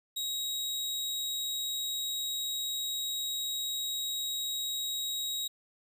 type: tone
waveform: sawtooth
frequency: 3807 Hz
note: A#7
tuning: 36 cents sharp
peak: -29 dBFS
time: 0.16-5.48 s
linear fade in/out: 10 ms
effects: 11-bit